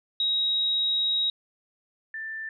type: tone pair in turn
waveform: sine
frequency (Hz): 3806 / 1774.5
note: A#7 / A6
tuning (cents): +35 / +14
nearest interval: octave + minor second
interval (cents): 1321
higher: first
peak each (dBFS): -22 / -32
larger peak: first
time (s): 0.2-1.3 / 2.14-2.49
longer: first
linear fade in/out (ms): 2
effects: none